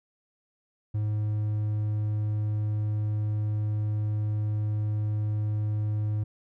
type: tone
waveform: triangle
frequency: 106 Hz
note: G#2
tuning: 36 cents sharp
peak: -23 dBFS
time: 0.94-6.24 s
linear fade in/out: 10 ms
effects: none